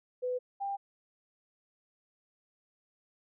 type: tone pair in turn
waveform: sine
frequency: 500 / 795.1 Hz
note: B4 / G5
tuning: +21 / +24 cents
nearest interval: minor sixth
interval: 803 cents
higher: second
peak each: -30 / -32 dBFS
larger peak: first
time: 0.22-0.39 / 0.6-0.77 s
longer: neither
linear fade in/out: 20 ms
effects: none